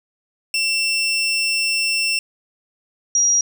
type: tone pair in turn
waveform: 20% pulse / sine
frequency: 2700 / 5721 Hz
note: E7 / F8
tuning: +41 / +41 cents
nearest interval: octave + minor second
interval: 1300 cents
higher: second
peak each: -13 / -13 dBFS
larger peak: neither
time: 0.54-2.19 / 3.15-3.41 s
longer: first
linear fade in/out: 2 ms
effects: none